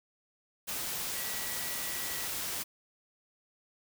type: tone in noise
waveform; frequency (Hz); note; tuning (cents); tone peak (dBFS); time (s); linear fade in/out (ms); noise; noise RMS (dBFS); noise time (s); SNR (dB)
sine; 1940; B6; -31; -45; 1.14-2.28; 20; white; -36; 0.67-2.64; -12
effects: none